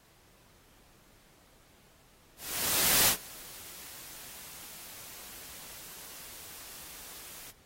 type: noise with ADSR envelope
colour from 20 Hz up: white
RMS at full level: -23 dBFS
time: 2.37-7.52 s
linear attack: 700 ms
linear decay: 97 ms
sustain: -24 dB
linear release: 19 ms
effects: pink hiss -62 dBFS RMS until 7.65 s + AAC 48 kbps